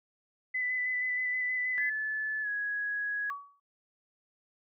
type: tone with vibrato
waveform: sine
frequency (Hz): 2002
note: B6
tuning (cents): +23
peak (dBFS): -29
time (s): 0.54-1.9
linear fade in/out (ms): 10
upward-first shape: square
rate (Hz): 6.3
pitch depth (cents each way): 13
type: tone with pitch glide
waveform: sine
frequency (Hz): 1733 to 1667.2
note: A6 to G#6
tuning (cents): -27 to +6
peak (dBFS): -30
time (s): 1.78-3.3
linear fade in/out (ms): 0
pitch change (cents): -67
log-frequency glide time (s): 2.42-2.48
type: tone with exponential decay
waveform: sine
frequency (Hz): 1132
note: C#6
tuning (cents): +36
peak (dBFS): -31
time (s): 3.3-3.6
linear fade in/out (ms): 5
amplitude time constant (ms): 65
effects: noise-tail reverb RT60 0.1 s tail -24 dB re dry